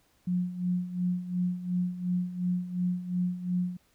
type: tone with tremolo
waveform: sine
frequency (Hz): 179.4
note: F3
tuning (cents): +47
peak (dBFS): -24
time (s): 0.27-3.77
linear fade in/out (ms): 5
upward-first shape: sine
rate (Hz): 2.8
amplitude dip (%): 75
effects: pink hiss -67 dBFS RMS until 3.94 s